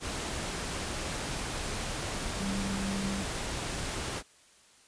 sine tone in noise, 195.7 Hz, G3, 3 cents flat, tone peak -32 dBFS, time 2.38-3.25 s, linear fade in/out 50 ms, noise pink, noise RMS -35 dBFS, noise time 0-4.23 s, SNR 0 dB, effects white hiss -60 dBFS RMS until 4.87 s + resampled to 22050 Hz

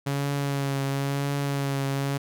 sawtooth tone with vibrato, 139.5 Hz, C#3, 11 cents sharp, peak -21 dBFS, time 0.06-2.18 s, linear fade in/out 10 ms, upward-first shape triangle, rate 0.97 Hz, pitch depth 30 cents each way, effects none

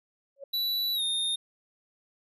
sine tone with exponential growth, 554.4 Hz, C#5, in tune, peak -35 dBFS, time 0.36-0.44 s, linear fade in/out 5 ms, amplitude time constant 17 ms
square tone with pitch glide, 3949 to 3663 Hz, B7 to A#7, -1 to -31 cents, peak -27 dBFS, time 0.53-1.36 s, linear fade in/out 10 ms, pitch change -130 cents, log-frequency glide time 0.94-1.02 s
effects none

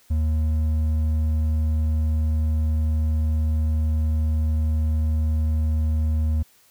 triangle tone with hard clipping, 77.78 Hz, D#2, in tune, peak -20 dBFS, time 0.1-6.43 s, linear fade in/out 10 ms, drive 8 dB, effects white hiss -57 dBFS RMS until 6.7 s

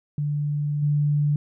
sine tone with level steps, 146.9 Hz, D3, 1 cent sharp, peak -22 / -18 dBFS, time 0.18-1.36 s, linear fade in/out 2 ms, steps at 0.82 s, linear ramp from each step 10 ms, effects none

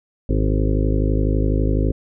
harmonic tone with a mistuned harmonic, 52 Hz, G#1, 3 cents sharp, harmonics 1 / 2 / 3 / 5 / 6 / 7 / 8 / 9 / 10, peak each -18 / -22 / -27 / -25 / -28 / -29 / -29 / -33 / -32 dBFS, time 0.29-1.92 s, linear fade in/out 5 ms, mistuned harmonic 10, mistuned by +31 cents, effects none

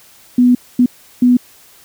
sine tone bursts at uneven times, 246.9 Hz, B3, in tune, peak -6 dBFS, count 3, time 0.38-0.55 / 0.79-0.86 / 1.22-1.37 s, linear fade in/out 5 ms, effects white hiss -45 dBFS RMS until 1.84 s

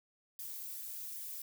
violet noise with flanger, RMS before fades -44 dBFS, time 0.39-1.42 s, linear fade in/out 2 ms, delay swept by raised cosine 0.7 to 3.5 ms, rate 2.5 Hz, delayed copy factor -1, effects none

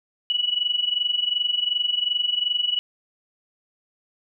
sine tone with amplitude modulation, 2939 Hz, F#7, 12 cents flat, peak -17 dBFS, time 0.3-2.79 s, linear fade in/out 0 ms, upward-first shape sine, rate 22.7 Hz, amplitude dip 80%, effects none

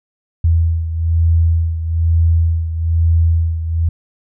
sine beating tone pair, 82.41 / 83.51 Hz, E2 / E2, 0 / +23 cents, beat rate 1.1 Hz, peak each -12 / -18 dBFS, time 0.44-3.89 s, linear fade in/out 5 ms, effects none

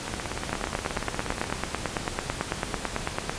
two click trains, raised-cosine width 0.5 ms, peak -10 / -15 dBFS, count 26 / 25, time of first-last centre 0.53-3.295 / 0.08-1.5 s, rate 9.04 / 16.9 Hz, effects pink hiss -35 dBFS RMS until 3.38 s + resampled to 22050 Hz

